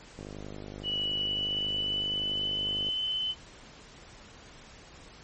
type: click train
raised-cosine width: 2 ms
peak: -28 dBFS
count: 138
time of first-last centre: 0.19-2.887 s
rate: 50.8 Hz
type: tone with pitch glide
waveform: sine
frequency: 2944 to 3036 Hz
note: F#7 to F#7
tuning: -9 to +44 cents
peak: -28 dBFS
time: 0.83-3.35 s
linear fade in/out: 50 ms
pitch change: +53 cents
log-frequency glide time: 1.08-3.01 s
effects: pink hiss -51 dBFS RMS until 5.23 s + MP3 32 kbps